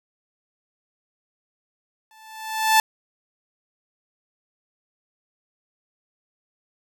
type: tone with exponential growth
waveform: sawtooth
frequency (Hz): 878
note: A5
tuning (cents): -4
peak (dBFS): -8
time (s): 2.11-2.8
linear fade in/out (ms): 1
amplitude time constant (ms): 150
effects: none